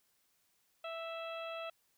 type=harmonic tone; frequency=659.3 Hz; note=E5; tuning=in tune; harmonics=1 / 2 / 3 / 4 / 5 / 6; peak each=-42 / -46 / -57 / -48 / -52 / -59 dBFS; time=0.84-1.7 s; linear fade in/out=5 ms; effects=white hiss -75 dBFS RMS until 1.97 s